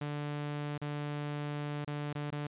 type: tone with dropouts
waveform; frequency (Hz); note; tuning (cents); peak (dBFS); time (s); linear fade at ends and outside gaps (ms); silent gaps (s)
sawtooth; 146.83; D3; 0; -31; 0.01-2.47; 5; 0.779-0.815 / 1.847-1.875 / 2.13-2.151 / 2.305-2.323
effects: resampled to 8000 Hz